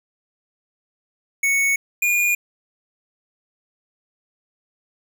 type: tone pair in turn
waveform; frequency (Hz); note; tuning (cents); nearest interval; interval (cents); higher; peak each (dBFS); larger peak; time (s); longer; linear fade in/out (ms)
square; 2217 / 2431; C#7 / D#7; 0 / -41; major second; 159; second; -17; neither; 1.43-1.76 / 2.02-2.35; neither; 5
effects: none